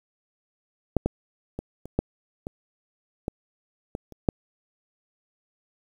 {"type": "clicks", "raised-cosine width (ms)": 2, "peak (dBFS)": [-6, -9, -18, -25, -8, -19, -14, -17, -30, -6], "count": 10, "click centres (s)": [0.967, 1.06, 1.59, 1.856, 1.99, 2.469, 3.281, 3.951, 4.123, 4.288], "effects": ["8-bit"]}